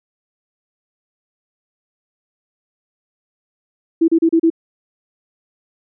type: tone bursts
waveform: sine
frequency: 329 Hz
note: E4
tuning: 3 cents flat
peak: -9 dBFS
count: 5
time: 4.01-4.502 s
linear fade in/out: 10 ms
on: 72 ms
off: 33 ms
effects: none